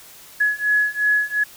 sine beating tone pair, 1689 / 1691.8 Hz, G#6 / G#6, +29 / +32 cents, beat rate 2.8 Hz, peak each -20 / -19 dBFS, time 0.4-1.44 s, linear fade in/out 10 ms, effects white hiss -44 dBFS RMS until 1.56 s

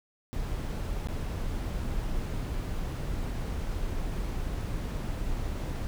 brown noise with dropouts, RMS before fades -32 dBFS, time 0.33-5.87 s, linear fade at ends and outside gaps 0 ms, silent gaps 1.071-1.086 s, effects none

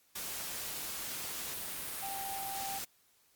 sine tone in noise, 784 Hz, G5, in tune, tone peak -39 dBFS, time 2.02-2.79 s, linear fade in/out 10 ms, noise white, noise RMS -40 dBFS, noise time 0.15-2.85 s, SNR -2 dB, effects white hiss -69 dBFS RMS until 3.35 s + Opus 48 kbps

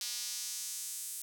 sawtooth tone with high-pass filter sweep, 240 Hz, B3, 49 cents flat, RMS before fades -40 dBFS, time 0.01-1.22 s, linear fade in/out 2 ms, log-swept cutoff 4700 to 9100 Hz, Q 1.5, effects none

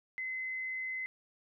sine tone, 2046 Hz, C7, 39 cents flat, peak -35 dBFS, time 0.18-1.06 s, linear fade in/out 0 ms, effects none

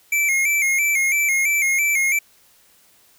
square tone with vibrato, 2236 Hz, C#7, 14 cents sharp, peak -17 dBFS, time 0.12-2.19 s, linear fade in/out 5 ms, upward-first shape square, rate 3 Hz, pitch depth 68 cents each way, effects white hiss -55 dBFS RMS until 3.18 s

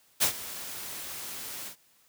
white noise with ADSR envelope, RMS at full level -22 dBFS, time 0.2-1.76 s, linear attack 27 ms, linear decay 93 ms, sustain -17 dB, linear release 93 ms, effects white hiss -64 dBFS RMS until 2.08 s + high-pass 60 Hz 12 dB/octave

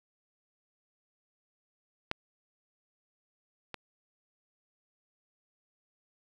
clicks, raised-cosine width 0.3 ms, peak -14 / -22 dBFS, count 2, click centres 2.114 / 3.743 s, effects 8-bit

